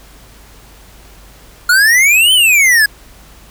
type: exponential two-way sweep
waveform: square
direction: up then down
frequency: 1412 to 3119 to 1650 Hz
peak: -7 dBFS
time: 1.69-2.86 s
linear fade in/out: 5 ms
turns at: 2.33 s
effects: added 50 Hz sine -41 dBFS peak until 3.5 s + pink hiss -42 dBFS RMS until 3.5 s